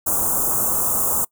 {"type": "band-stop noise", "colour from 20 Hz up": "white", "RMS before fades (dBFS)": -20, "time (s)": [0.06, 1.25], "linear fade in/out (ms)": 10, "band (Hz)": [1300, 6900], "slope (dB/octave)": 48, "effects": ["noise-tail reverb RT60 0.1 s tail -24 dB re dry"]}